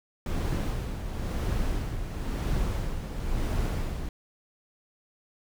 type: noise with tremolo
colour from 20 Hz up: brown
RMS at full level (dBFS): -27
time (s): 0.26-4.09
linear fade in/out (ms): 2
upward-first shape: sine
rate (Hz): 0.98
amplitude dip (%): 55
effects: none